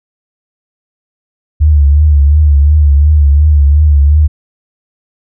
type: tone with vibrato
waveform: sine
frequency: 73.42 Hz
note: D2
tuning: in tune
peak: -3 dBFS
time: 1.6-4.28 s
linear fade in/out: 20 ms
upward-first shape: triangle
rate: 2.8 Hz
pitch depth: 91 cents each way
effects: none